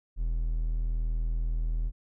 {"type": "tone", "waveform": "triangle", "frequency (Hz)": 40.47, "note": "E1", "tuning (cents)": -31, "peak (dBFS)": -24, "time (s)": [0.16, 1.92], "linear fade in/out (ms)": 50, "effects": []}